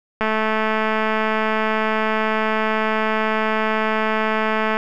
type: click train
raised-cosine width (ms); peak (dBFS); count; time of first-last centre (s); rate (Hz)
0.5; -6; 995; 0.21-4.77; 218
effects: none